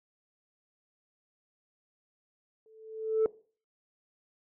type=tone with exponential growth; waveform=sine; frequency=440 Hz; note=A4; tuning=in tune; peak=-18 dBFS; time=2.66-3.26 s; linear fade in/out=1 ms; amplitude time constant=130 ms; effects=noise-tail reverb RT60 0.4 s tail -20 dB re dry + tanh soft clip ceiling -20 dBFS